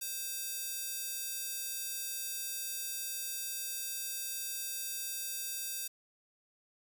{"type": "tone with high-pass filter", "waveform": "square", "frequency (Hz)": 523.3, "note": "C5", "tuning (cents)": 0, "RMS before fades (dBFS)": -39, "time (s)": [0.01, 5.88], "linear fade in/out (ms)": 10, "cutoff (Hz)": 6800, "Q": 0.59, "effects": ["10-bit"]}